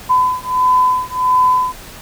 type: beating tone pair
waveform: sine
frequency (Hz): 1009 / 1010.5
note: B5 / B5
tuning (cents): +37 / +39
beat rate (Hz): 1.5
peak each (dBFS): -14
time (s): 0.09-1.73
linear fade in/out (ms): 20
effects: pink hiss -35 dBFS RMS until 2.01 s